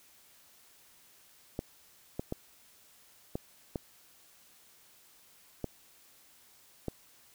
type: clicks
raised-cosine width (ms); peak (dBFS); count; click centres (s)
2; -20; 7; 1.591 / 2.195 / 2.324 / 3.355 / 3.758 / 5.643 / 6.883
effects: white hiss -61 dBFS RMS until 7.34 s